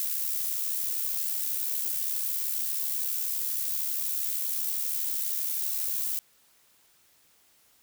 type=noise with amplitude modulation; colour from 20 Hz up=violet; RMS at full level=-28 dBFS; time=0-6.19 s; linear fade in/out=0 ms; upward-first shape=sine; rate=72.6 Hz; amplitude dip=45%; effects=white hiss -63 dBFS RMS until 7.82 s